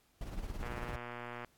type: noise with tremolo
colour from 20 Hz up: brown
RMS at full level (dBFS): -38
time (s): 0.21-0.96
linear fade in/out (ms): 2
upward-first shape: triangle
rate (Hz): 18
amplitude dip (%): 65
type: click train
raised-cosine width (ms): 0.5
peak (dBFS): -28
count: 99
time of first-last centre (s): 0.63-1.447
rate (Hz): 120
effects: pink hiss -71 dBFS RMS until 1.57 s + AAC 64 kbps